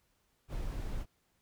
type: noise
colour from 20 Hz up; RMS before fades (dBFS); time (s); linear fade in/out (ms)
brown; -37; 0.48-1.06; 50
effects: pink hiss -75 dBFS RMS until 1.41 s